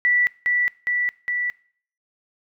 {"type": "tone with echo", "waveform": "sine", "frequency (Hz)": 1961, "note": "B6", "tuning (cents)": -13, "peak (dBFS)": -15, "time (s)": [0.05, 0.27], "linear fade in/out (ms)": 0, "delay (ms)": 410, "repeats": 3, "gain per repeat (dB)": -2, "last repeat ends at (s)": 1.5, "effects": ["noise-tail reverb RT60 0.5 s tail -21 dB re dry"]}